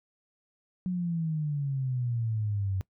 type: exponential sweep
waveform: sine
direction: down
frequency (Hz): 185 to 93.7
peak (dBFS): -27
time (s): 0.86-2.81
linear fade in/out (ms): 0
effects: noise-tail reverb RT60 0.1 s tail -21 dB re dry